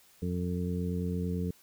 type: harmonic tone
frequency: 88.8 Hz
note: F2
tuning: 29 cents sharp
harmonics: 1 / 2 / 3 / 4 / 5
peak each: -34 / -32 / -40 / -46 / -39 dBFS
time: 0.22-1.51 s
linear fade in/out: 5 ms
effects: white hiss -61 dBFS RMS until 1.62 s